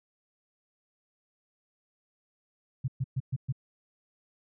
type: tone bursts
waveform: sine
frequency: 130.81 Hz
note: C3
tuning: in tune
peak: -26 dBFS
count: 5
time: 2.84-3.525 s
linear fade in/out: 10 ms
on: 41 ms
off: 120 ms
effects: none